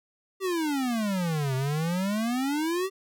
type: exponential two-way sweep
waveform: square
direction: down then up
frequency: 393.1 to 128.7 to 393.1 Hz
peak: -26 dBFS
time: 0.4-2.9 s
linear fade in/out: 50 ms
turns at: 1.55 s
effects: none